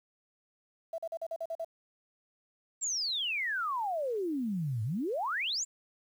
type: tone bursts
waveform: sine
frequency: 659.3 Hz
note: E5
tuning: in tune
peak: -33 dBFS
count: 8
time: 0.93-1.647 s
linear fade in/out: 5 ms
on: 52 ms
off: 43 ms
type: exponential two-way sweep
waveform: sine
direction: down then up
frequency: 7660 to 103.83 to 7660 Hz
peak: -30 dBFS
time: 2.81-5.65 s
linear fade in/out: 20 ms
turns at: 4.83 s
effects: 10-bit